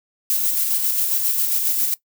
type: noise with tremolo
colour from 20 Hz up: violet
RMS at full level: -19 dBFS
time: 0.3-1.94 s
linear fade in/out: 0 ms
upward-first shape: square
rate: 7.4 Hz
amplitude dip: 30%
effects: noise-tail reverb RT60 0.1 s tail -19 dB re dry